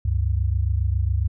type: tone pair together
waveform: sine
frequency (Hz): 69.3 / 96.6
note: C#2 / G2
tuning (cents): 0 / -25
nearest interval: tritone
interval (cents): 575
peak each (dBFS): -21 / -22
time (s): 0.05-1.28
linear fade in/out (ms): 5
effects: none